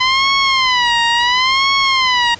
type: tone with vibrato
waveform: 15% pulse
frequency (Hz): 1014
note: B5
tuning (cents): +45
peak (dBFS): -5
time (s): 0-2.35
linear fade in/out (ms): 10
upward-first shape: sine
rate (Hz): 0.72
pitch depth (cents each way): 140
effects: pink hiss -37 dBFS RMS until 2.39 s + resampled to 16000 Hz